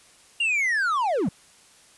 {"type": "linear sweep", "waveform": "triangle", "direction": "down", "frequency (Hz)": [2838, 142], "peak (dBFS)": -19, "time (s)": [0.4, 1.29], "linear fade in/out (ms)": 5, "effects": ["white hiss -54 dBFS RMS until 1.97 s", "resampled to 24000 Hz"]}